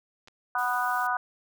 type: clicks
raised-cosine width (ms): 0.2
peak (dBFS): -33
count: 2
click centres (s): 0.275 / 0.283
type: harmonic tone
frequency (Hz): 246.9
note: B3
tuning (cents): 0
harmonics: 3 / 4 / 5 / 6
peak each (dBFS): -30 / -30 / -30 / -30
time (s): 0.55-1.17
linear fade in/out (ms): 2
type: noise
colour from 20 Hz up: blue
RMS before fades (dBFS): -46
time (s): 0.58-1.07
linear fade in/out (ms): 5
effects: none